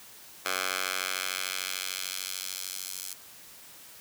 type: tone with high-pass filter sweep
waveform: 10% pulse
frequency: 93.4 Hz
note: F#2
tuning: 17 cents sharp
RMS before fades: -34 dBFS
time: 0.45-3.14 s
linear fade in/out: 10 ms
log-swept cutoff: 1100 to 6600 Hz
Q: 0.77
effects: white hiss -50 dBFS RMS until 4 s + high-pass 60 Hz 12 dB/octave